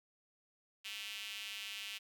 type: tone with high-pass filter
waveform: square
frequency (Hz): 103.2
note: G#2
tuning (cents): -10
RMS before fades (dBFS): -45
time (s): 0.84-1.99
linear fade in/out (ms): 20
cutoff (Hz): 2800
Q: 3.5
effects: 11-bit